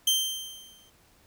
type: tone with exponential decay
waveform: sawtooth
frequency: 3136 Hz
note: G7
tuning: in tune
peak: -16 dBFS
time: 0.07-0.9 s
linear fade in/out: 5 ms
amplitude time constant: 180 ms
effects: pink hiss -61 dBFS RMS until 1.26 s